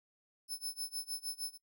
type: tone with tremolo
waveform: 20% pulse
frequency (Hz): 5260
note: E8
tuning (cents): -5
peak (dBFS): -30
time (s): 0.48-1.58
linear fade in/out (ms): 50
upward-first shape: sine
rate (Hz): 6.5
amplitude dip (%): 95
effects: noise-tail reverb RT60 0.1 s tail -24 dB re dry

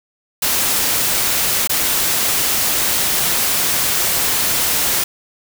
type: noise with dropouts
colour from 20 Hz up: white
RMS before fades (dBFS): -17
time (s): 0.42-5.04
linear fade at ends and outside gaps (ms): 5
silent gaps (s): 1.674-1.694
effects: none

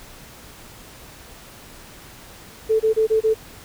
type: tone bursts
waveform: sine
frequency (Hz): 440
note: A4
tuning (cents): 0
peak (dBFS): -14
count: 5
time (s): 2.69-3.344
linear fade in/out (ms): 20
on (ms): 110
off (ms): 26
effects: pink hiss -43 dBFS RMS until 3.64 s

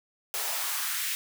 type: noise with high-pass filter sweep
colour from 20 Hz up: white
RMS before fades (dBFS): -31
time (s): 0.34-1.15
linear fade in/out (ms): 0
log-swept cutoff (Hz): 550 to 2100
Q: 1.5
effects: none

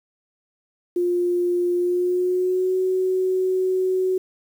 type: tone with pitch glide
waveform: sine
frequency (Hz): 353.1 to 372.8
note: F4 to F#4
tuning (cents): +19 to +13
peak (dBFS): -18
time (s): 0.96-4.18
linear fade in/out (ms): 5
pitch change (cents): +94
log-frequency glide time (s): 1.76-2.76
effects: 8-bit

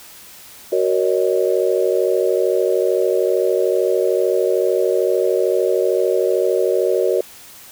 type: chord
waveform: sine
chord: D# minor seventh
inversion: first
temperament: just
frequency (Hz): 373.4 / 466.7 / 560 / 622.3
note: F#4 / A#4 / C#5 / D#5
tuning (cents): +16 / +2 / +18 / 0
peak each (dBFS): -18 / -19 / -21 / -23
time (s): 0.72-7.21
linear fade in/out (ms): 5
effects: white hiss -41 dBFS RMS until 7.71 s

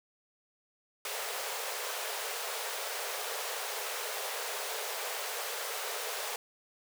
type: high-pass noise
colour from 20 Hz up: pink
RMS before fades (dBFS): -37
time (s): 1.05-6.36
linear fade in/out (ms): 2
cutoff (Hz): 410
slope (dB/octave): 96
effects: none

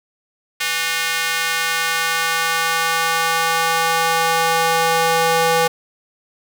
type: tone with high-pass filter sweep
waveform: square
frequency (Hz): 164.81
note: E3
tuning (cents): 0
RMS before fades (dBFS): -18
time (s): 0.6-5.68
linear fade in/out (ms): 10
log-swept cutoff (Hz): 2000 to 590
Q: 1.3
effects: none

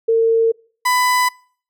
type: tone pair in turn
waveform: sine / 30% pulse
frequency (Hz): 453.9 / 998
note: A#4 / B5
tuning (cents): -46 / +18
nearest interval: octave + major second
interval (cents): 1364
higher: second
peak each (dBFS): -11 / -11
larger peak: neither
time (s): 0.08-0.52 / 0.85-1.29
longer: neither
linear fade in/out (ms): 10
effects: noise-tail reverb RT60 0.5 s tail -26 dB re dry

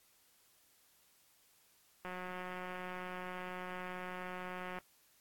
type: click train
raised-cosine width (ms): 0.5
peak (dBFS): -29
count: 499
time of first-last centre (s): 2.05-4.786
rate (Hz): 182
effects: white hiss -69 dBFS RMS until 5.2 s + AAC 64 kbps

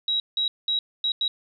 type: tone bursts at uneven times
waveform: sine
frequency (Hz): 3853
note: B7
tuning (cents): -44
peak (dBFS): -21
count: 5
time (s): 0.08-0.2 / 0.37-0.48 / 0.68-0.79 / 1.04-1.12 / 1.21-1.28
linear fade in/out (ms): 2
effects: none

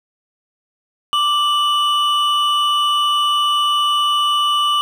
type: tone pair together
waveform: triangle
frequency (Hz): 1174.7 / 2960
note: D6 / F#7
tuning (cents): 0 / 0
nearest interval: octave + major third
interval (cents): 1600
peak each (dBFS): -14 / -16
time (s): 1.13-4.81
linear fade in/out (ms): 0
effects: none

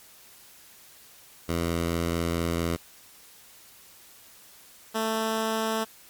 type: tone pair in turn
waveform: 10% pulse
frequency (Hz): 84.4 / 221.6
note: E2 / A3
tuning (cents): +41 / +13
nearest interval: octave + perfect fourth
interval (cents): 1672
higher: second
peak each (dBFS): -17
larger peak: neither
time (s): 1.48-2.77 / 4.94-5.85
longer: first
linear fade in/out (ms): 20
effects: white hiss -52 dBFS RMS until 6.09 s + MP3 96 kbps

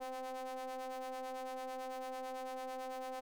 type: ring-modulated tone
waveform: square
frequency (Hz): 128.5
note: C3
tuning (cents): -31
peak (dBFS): -39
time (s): 0-3.21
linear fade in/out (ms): 20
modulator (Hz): 647
effects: none

